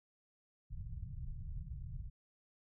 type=low-pass noise; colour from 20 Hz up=pink; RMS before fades=-44 dBFS; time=0.7-2.1 s; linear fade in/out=20 ms; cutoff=150 Hz; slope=48 dB/octave; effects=none